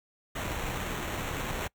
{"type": "noise with sample-and-hold", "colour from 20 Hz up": "pink", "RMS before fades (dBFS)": -34, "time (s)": [0.35, 1.68], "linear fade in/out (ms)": 10, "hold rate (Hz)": 4900, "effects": ["noise-tail reverb RT60 0.1 s tail -24 dB re dry"]}